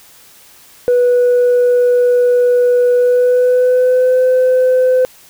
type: tone with pitch glide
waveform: sine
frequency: 490.7 to 510.1 Hz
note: B4 to C5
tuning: -11 to -44 cents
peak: -6 dBFS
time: 0.88-5.05 s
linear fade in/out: 0 ms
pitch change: +67 cents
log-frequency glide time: 2.94-4.22 s
effects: tanh soft clip ceiling -6 dBFS + white hiss -43 dBFS RMS until 5.29 s